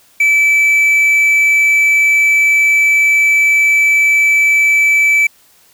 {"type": "tone with quantisation", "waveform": "triangle", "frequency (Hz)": 2311, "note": "D7", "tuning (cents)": -28, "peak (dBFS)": -6, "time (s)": [0.2, 5.27], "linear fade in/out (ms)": 5, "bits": 6, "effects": ["white hiss -49 dBFS RMS until 5.73 s"]}